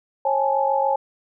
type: tone cluster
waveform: sine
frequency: 543 / 820 / 867 Hz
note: C#5 / G#5 / A5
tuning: -36 / -22 / -26 cents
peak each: -22 dBFS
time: 0.25-0.96 s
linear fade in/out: 5 ms
effects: none